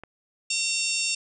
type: click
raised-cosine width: 0.5 ms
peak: -25 dBFS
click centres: 0.036 s
type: harmonic tone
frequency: 910 Hz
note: A#5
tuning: 42 cents flat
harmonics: 3 / 4 / 5 / 6 / 7 / 8 / 9 / 10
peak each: -28 / -35 / -35 / -30 / -38 / -31 / -35 / -41 dBFS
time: 0.5-1.15 s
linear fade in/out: 5 ms
effects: none